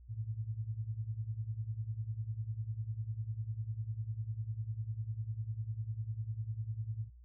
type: tone with tremolo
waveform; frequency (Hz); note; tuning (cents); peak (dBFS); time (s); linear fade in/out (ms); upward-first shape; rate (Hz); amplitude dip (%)
sine; 110; A2; 0; -32; 0.08-7.1; 50; triangle; 10; 90
effects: added 60 Hz sine -53 dBFS peak until 7.24 s